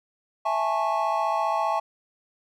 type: chord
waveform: triangle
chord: A major seventh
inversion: second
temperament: just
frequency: 660 / 825 / 880 / 1100 Hz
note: E5 / G#5 / A5 / C#6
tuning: +2 / -12 / 0 / -14 cents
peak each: -26 dBFS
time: 0.45-1.8 s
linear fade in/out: 10 ms
effects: none